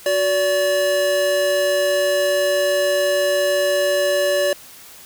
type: tone pair together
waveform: square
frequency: 370 / 576.1 Hz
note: F#4 / D5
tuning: 0 / -33 cents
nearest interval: minor sixth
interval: 767 cents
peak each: -26 / -17 dBFS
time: 0.06-4.53 s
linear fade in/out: 2 ms
effects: white hiss -42 dBFS RMS until 5.05 s